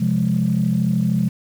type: chord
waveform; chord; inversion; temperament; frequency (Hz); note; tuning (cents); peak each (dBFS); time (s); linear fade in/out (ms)
sine; F minor; second; equal; 130.81 / 174.61 / 207.7; C3 / F3 / Ab3; 0 / 0 / 0; -21 / -19 / -19; 0-1.29; 10
effects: tanh soft clip ceiling -8 dBFS + 7-bit